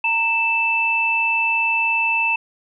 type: tone pair together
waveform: sine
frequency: 920 / 2643 Hz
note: A#5 / E7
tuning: -23 / +4 cents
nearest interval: octave + tritone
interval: 1827 cents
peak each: -23 / -17 dBFS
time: 0.04-2.36 s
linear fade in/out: 5 ms
effects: none